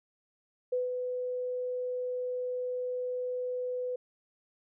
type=tone with ADSR envelope; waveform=sine; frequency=499.7 Hz; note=B4; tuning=20 cents sharp; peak=-26 dBFS; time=0.72-3.96 s; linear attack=9 ms; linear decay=160 ms; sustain=-5 dB; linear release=6 ms; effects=none